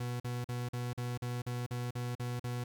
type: tone bursts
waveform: 40% pulse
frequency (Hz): 122.2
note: B2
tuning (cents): -18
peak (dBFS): -34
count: 11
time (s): 0-2.64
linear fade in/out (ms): 5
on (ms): 200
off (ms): 44
effects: 11-bit